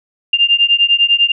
sine beating tone pair, 2794 / 2804 Hz, F7 / F7, 0 / +6 cents, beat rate 10 Hz, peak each -12 dBFS, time 0.33-1.32 s, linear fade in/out 5 ms, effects none

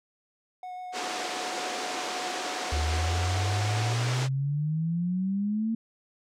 triangle tone with vibrato, 731 Hz, F#5, 21 cents flat, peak -34 dBFS, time 0.63-3.93 s, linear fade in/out 2 ms, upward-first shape sine, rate 7 Hz, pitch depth 9 cents each way
pink band-pass noise, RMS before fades -34 dBFS, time 0.92-4.29 s, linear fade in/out 50 ms, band 300 to 7300 Hz, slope 24 dB/octave
sine exponential sweep, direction up, 73.7 to 228.5 Hz, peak -25 dBFS, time 2.72-5.75 s, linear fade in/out 5 ms
effects none

